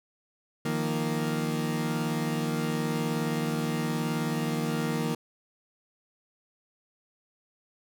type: chord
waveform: 30% pulse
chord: Eb suspended second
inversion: none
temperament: equal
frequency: 155.56 / 174.61 / 233.1 Hz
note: Eb3 / F3 / Bb3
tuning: 0 / 0 / 0 cents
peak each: -28 / -32 / -28 dBFS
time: 0.65-5.15 s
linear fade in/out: 5 ms
effects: none